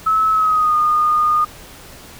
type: tone with pitch glide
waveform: sine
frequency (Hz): 1297 to 1224.2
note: E6 to D#6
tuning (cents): -28 to -28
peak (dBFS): -12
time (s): 0.06-1.45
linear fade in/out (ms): 10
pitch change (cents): -100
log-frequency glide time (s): 0.31-0.76
effects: pink hiss -39 dBFS RMS until 2.19 s

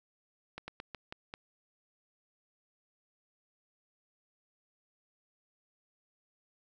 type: slowing click train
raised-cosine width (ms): 0.3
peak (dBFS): -25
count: 6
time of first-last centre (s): 0.58-1.339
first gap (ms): 100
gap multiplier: 1.21
effects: none

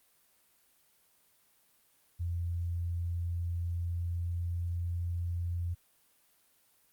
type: tone with pitch glide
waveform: sine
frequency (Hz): 86 to 86.55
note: F2 to F2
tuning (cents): -26 to -15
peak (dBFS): -31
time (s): 2.19-5.75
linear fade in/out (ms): 20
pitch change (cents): +11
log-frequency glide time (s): 3.61-5.02
effects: white hiss -68 dBFS RMS until 6.92 s + Opus 32 kbps

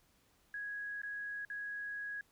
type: tone with dropouts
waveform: sine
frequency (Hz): 1661.2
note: G#6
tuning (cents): 0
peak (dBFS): -39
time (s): 0.54-2.21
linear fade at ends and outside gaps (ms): 2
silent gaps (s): 1.018-1.033 / 1.45-1.5
effects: pink hiss -71 dBFS RMS until 2.31 s

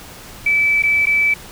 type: tone with dropouts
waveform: sine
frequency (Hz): 2309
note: D7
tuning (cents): -30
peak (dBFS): -12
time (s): 0.46-1.34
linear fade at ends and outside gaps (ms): 5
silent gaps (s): 0.824-0.835 / 1.057-1.068
effects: pink hiss -37 dBFS RMS until 1.51 s

